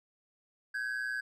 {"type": "ring-modulated tone", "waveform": "triangle", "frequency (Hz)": 1600, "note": "G6", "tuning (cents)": 35, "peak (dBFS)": -28, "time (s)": [0.74, 1.21], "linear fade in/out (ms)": 10, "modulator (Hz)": 60.4, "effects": []}